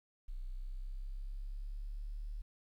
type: linear sweep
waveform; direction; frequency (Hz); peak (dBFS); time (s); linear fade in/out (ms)
sine; up; 30.87 to 37.49; -39; 0.28-2.42; 10
effects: 12-bit